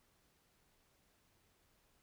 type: silence
effects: pink hiss -74 dBFS RMS until 2.02 s